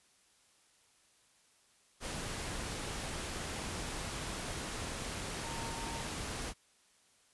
sine tone in noise, 917 Hz, A#5, 29 cents flat, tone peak -45 dBFS, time 5.4-6.06 s, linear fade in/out 50 ms, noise pink, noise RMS -40 dBFS, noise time 2-6.54 s, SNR -8 dB, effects white hiss -68 dBFS RMS until 7.33 s + resampled to 24000 Hz

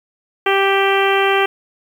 harmonic tone with a mistuned harmonic, 392 Hz, G4, in tune, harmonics 1 / 2 / 3 / 4 / 5 / 6 / 7 / 8, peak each -16 / -19 / -21 / -22 / -23 / -24 / -24 / -25 dBFS, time 0.46-1.46 s, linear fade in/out 5 ms, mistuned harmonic 7, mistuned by -16 cents, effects 7-bit

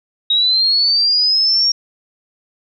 sine linear sweep, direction up, 3782 to 5588 Hz, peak -11 dBFS, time 0.3-1.72 s, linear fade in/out 5 ms, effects none

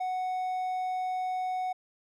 triangle tone, 740 Hz, F#5, in tune, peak -27 dBFS, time 0-1.73 s, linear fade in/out 10 ms, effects none

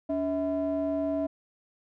triangle ring-modulated tone, 180.5 Hz, F#3, 43 cents flat, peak -21 dBFS, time 0.09-1.27 s, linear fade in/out 10 ms, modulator 466 Hz, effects none

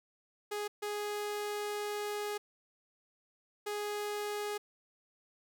sawtooth tone bursts at uneven times, 415.3 Hz, G#4, in tune, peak -31 dBFS, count 3, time 0.51-0.68 / 0.82-2.38 / 3.66-4.58 s, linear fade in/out 10 ms, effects none

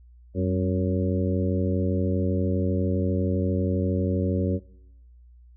harmonic tone with a mistuned harmonic, 92.5 Hz, F#2, in tune, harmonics 1 / 2 / 3 / 4 / 5 / 6, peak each -25 / -28 / -30 / -31 / -32 / -33 dBFS, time 0.34-4.6 s, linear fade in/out 50 ms, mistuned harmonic 2, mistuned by +71 cents, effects noise-tail reverb RT60 0.9 s tail -21 dB re dry + added 60 Hz sine -48 dBFS peak until 5.56 s

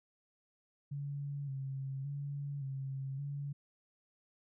sine tone with vibrato, 138.59 Hz, C#3, in tune, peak -37 dBFS, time 0.91-3.53 s, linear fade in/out 10 ms, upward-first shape square, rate 0.88 Hz, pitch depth 44 cents each way, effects none

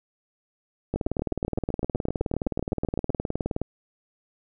two click trains, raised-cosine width 2 ms, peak -13 / -13 dBFS, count 52 / 18, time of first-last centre 0.96-3.616 / 0.94-3.103 s, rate 19.2 / 7.86 Hz, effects none

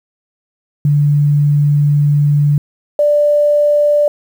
sine tone pair in turn, 146 / 588.4 Hz, D3 / D5, -10 / +3 cents, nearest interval 2 octaves, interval 2413 cents, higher second, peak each -8 dBFS, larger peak neither, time 0.85-2.58 / 2.99-4.08 s, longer first, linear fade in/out 2 ms, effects 7-bit

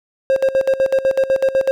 triangle tone with tremolo, 534 Hz, C5, 35 cents sharp, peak -9 dBFS, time 0.3-1.71 s, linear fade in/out 0 ms, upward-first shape square, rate 8 Hz, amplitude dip 80%, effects none

